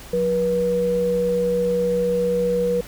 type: tone pair together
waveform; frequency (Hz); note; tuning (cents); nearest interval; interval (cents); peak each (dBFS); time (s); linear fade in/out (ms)
sine; 181.18 / 483.7; F#3 / B4; -36 / -36; octave + perfect fourth; 1700; -26 / -18; 0.13-2.81; 5
effects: added 50 Hz sine -41 dBFS peak until 2.87 s + pink hiss -41 dBFS RMS until 2.87 s